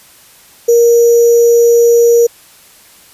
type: tone with sample-and-hold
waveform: sine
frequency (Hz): 469.9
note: A#4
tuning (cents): +14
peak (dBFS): -4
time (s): 0.68-2.27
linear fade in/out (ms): 10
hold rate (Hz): 6300
effects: white hiss -42 dBFS RMS until 3.13 s + resampled to 32000 Hz